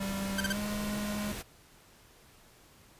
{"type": "noise", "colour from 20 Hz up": "pink", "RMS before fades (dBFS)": -40, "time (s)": [0, 1.43], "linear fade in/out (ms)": 20}
{"type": "tone with pitch glide", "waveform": "square", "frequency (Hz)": [196, 207.7], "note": ["G3", "G#3"], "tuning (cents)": [0, 0], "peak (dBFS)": -34, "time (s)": [0, 1.32], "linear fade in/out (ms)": 5, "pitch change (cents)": 100, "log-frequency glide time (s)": [0.48, 0.58]}
{"type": "tone bursts", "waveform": "sawtooth", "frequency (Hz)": 1558, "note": "G6", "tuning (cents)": -11, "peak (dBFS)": -25, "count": 3, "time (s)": [0.38, 0.526], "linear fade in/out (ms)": 5, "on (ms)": 26, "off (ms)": 34}
{"effects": ["pink hiss -59 dBFS RMS until 2.99 s", "resampled to 32000 Hz"]}